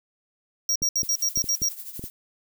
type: tone bursts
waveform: square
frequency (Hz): 5650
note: F8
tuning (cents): +19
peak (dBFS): -21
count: 8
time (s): 0.69-1.687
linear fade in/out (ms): 2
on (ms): 66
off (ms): 67
type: clicks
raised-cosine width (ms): 3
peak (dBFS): -23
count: 7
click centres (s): 0.82 / 1.032 / 1.375 / 1.442 / 1.619 / 1.994 / 2.04
type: noise with tremolo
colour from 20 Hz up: violet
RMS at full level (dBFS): -35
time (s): 1.03-2.1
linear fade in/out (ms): 0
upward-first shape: triangle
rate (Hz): 12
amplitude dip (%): 75
effects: none